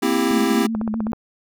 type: chord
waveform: square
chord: C dominant seventh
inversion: third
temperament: equal with one note detuned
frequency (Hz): 233.1 / 261.6 / 329.6 / 396.3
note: Bb3 / C4 / E4 / G4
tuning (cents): 0 / 0 / 0 / +19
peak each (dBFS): -25 / -22 / -23 / -24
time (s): 0.02-0.67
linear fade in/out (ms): 10
type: tone with vibrato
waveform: sine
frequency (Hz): 220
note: A3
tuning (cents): 0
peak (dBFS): -21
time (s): 0.31-1.12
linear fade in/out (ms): 0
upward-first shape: square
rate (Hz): 7.9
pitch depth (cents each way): 49
type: click train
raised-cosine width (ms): 1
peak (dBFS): -14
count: 7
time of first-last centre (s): 0.75-1.132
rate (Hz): 15.7
effects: none